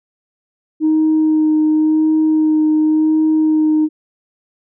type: tone with vibrato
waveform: sine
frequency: 311.1 Hz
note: D#4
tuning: in tune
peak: -9 dBFS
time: 0.8-3.89 s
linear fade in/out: 50 ms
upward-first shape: sine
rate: 0.92 Hz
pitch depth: 13 cents each way
effects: tanh soft clip ceiling -7 dBFS